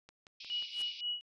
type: click train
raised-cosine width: 0.2 ms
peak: -36 dBFS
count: 4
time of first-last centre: 0.09-0.625 s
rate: 5.61 Hz
type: band-pass noise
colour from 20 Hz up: white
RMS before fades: -49 dBFS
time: 0.4-1.01 s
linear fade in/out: 5 ms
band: 2300 to 5300 Hz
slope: 96 dB/octave
type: tone with tremolo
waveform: sine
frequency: 2920 Hz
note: F#7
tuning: 24 cents flat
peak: -32 dBFS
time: 0.5-1.21 s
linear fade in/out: 0 ms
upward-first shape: sine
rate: 3.8 Hz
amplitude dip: 90%
type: noise with exponential growth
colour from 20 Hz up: white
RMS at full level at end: -46 dBFS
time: 0.68-0.82 s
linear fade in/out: 0 ms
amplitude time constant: 29 ms
effects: resampled to 24000 Hz